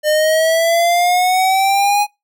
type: exponential sweep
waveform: square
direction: up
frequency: 603 to 832 Hz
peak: -12 dBFS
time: 0.03-2.07 s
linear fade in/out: 50 ms
effects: noise-tail reverb RT60 0.2 s tail -25 dB re dry